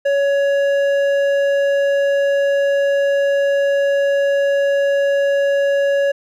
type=tone with hard clipping; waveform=sine; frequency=560 Hz; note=C#5; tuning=18 cents sharp; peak=-15 dBFS; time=0.05-6.12 s; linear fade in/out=10 ms; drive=8 dB; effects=none